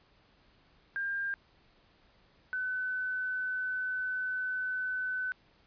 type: tone pair in turn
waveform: sine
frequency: 1600 / 1508.7 Hz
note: G6 / F#6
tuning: +35 / +33 cents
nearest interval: minor second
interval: 102 cents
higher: first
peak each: -31 / -31 dBFS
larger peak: neither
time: 0.96-1.34 / 2.53-5.32 s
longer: second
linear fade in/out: 0 ms
effects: pink hiss -65 dBFS RMS until 5.66 s + resampled to 11025 Hz